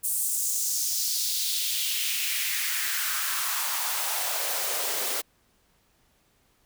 white noise with high-pass filter sweep, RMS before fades -28 dBFS, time 0.03-5.22 s, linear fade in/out 20 ms, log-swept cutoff 9400 to 390 Hz, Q 2.2, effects pink hiss -66 dBFS RMS until 6.65 s

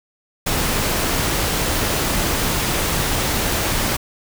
pink noise, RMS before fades -20 dBFS, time 0.46-3.97 s, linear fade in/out 10 ms, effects none

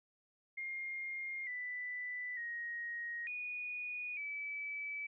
sine tone with pitch steps, 2124 / 1985 / 1881 / 2464 / 2300 Hz, C7 / B6 / A#6 / D#7 / D7, +25 / +8 / +15 / -17 / -37 cents, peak -39 dBFS, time 0.57-5.07 s, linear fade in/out 10 ms, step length 900 ms, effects none

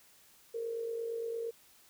sine tone with amplitude modulation, 460.6 Hz, A#4, 21 cents flat, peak -32 dBFS, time 0.54-1.51 s, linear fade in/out 10 ms, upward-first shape sine, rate 48.7 Hz, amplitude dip 50%, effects white hiss -62 dBFS RMS until 1.89 s

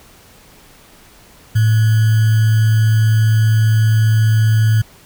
sine tone with sample-and-hold, 110 Hz, A2, in tune, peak -9 dBFS, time 1.55-4.82 s, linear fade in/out 10 ms, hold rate 1575 Hz, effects pink hiss -45 dBFS RMS until 5.05 s

